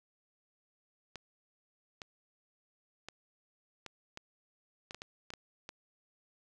clicks, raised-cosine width 0.2 ms, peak -26 dBFS, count 11, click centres 1.157 / 2.018 / 3.086 / 3.863 / 4.174 / 4.909 / 4.946 / 5.019 / 5.304 / 5.337 / 5.691 s, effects none

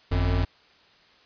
square tone pair together, 50.4 / 89.8 Hz, G1 / F2, +49 / +49 cents, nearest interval minor seventh, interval 1000 cents, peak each -25 / -24 dBFS, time 0.11-0.45 s, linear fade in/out 10 ms, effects white hiss -57 dBFS RMS until 1.25 s + resampled to 11025 Hz

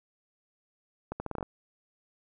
accelerating click train, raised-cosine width 1 ms, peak -20 dBFS, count 8, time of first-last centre 1.12-1.428 s, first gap 80 ms, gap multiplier 0.79, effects none

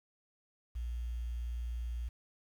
sine tone with quantisation, 59.2 Hz, A#1, 27 cents sharp, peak -35 dBFS, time 0.75-2.09 s, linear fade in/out 10 ms, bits 10, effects none

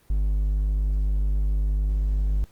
triangle tone, 50.4 Hz, G1, 49 cents sharp, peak -18 dBFS, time 0.1-2.44 s, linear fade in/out 0 ms, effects pink hiss -60 dBFS RMS until 2.51 s + Opus 24 kbps

